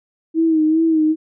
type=tone with vibrato; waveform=sine; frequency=318.4 Hz; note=D#4; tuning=40 cents sharp; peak=-12 dBFS; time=0.34-1.16 s; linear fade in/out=50 ms; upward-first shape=sine; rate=2.5 Hz; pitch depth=51 cents each way; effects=none